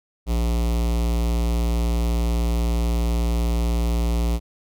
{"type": "tone with notch filter", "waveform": "square", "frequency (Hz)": 58.1, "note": "A#1", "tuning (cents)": -5, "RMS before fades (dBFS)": -21, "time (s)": [0.26, 4.4], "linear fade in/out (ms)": 50, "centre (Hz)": 1600, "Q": 1.3, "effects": []}